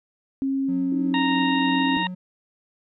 sine tone, 270.3 Hz, C#4, 44 cents flat, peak -21 dBFS, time 0.42-1.97 s, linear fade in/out 0 ms
triangle tone with tremolo, 182.3 Hz, F#3, 25 cents flat, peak -27 dBFS, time 0.68-2.15 s, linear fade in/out 10 ms, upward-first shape sine, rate 3.1 Hz, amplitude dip 35%
sine tone with vibrato, 311.1 Hz, D#4, in tune, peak -29 dBFS, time 0.92-2.03 s, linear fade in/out 2 ms, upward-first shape triangle, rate 16 Hz, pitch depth 87 cents each way
harmonic tone, 930 Hz, A#5, 4 cents flat, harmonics 1 / 2 / 3 / 4, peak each -25 / -28 / -30 / -31 dBFS, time 1.14-2.07 s, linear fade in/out 2 ms
effects none

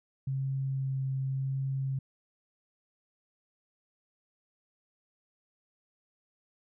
sine tone with vibrato, 134.2 Hz, C3, 44 cents sharp, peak -29 dBFS, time 0.27-1.99 s, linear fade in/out 5 ms, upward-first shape sine, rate 0.89 Hz, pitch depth 9 cents each way, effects none

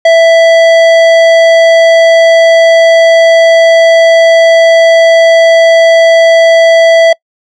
triangle tone with tanh clipping, 661 Hz, E5, 5 cents sharp, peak -3 dBFS, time 0.05-7.13 s, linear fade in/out 5 ms, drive 18 dB, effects noise-tail reverb RT60 0.1 s tail -26 dB re dry

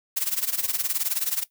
blue noise with tremolo, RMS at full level -23 dBFS, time 0.16-1.44 s, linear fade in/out 10 ms, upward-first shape sine, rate 19 Hz, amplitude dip 85%, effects noise-tail reverb RT60 0.1 s tail -17 dB re dry

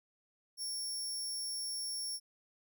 25% pulse tone, 5480 Hz, F8, 34 cents flat, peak -32 dBFS, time 0.57-2.2 s, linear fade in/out 50 ms, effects none

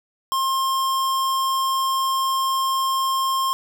square tone, 1064 Hz, C6, 29 cents sharp, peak -20 dBFS, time 0.32-3.53 s, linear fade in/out 0 ms, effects none

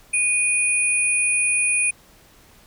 sine tone pair together, 2468 / 9407 Hz, D#7 / D9, -15 / +2 cents, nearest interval octave + major seventh, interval 2317 cents, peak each -19 / -21 dBFS, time 0.13-1.91 s, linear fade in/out 10 ms, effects pink hiss -52 dBFS RMS until 2.66 s

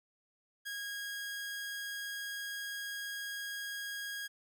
sawtooth tone, 1639 Hz, G#6, 23 cents flat, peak -35 dBFS, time 0.65-4.28 s, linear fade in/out 20 ms, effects none

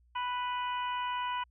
harmonic tone, 493.9 Hz, B4, in tune, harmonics 2 / 3 / 4 / 5 / 6, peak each -32 / -42 / -47 / -45 / -43 dBFS, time 0.15-1.44 s, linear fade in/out 10 ms, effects added 60 Hz sine -62 dBFS peak until 1.5 s

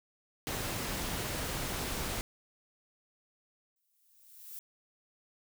pink noise, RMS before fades -36 dBFS, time 0.47-2.21 s, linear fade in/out 0 ms
violet noise with exponential growth, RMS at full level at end -43 dBFS, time 3.76-4.59 s, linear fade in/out 1 ms, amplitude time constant 180 ms
effects none

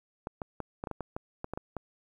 clicks, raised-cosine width 1 ms, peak -21 dBFS, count 12, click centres 0.271 / 0.418 / 0.603 / 0.839 / 0.872 / 0.913 / 1.007 / 1.165 / 1.444 / 1.536 / 1.575 / 1.767 s, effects 10-bit

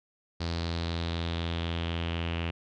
sawtooth tone with low-pass filter sweep, 84 Hz, E2, 33 cents sharp, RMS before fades -32 dBFS, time 0.4-2.51 s, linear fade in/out 10 ms, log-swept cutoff 4500 to 2800 Hz, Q 4.4, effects none

